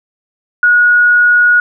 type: tone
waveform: sine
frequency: 1452 Hz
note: F#6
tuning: 33 cents flat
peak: -5 dBFS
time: 0.63-1.6 s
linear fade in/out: 2 ms
effects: none